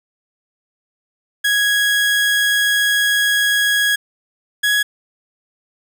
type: tone pair in turn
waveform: 30% pulse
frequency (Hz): 1659 / 1670.5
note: G#6 / G#6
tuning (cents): -2 / +10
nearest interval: unison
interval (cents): 12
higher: second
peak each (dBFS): -11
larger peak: neither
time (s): 1.44-3.96 / 4.63-4.83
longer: first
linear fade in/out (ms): 10
effects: none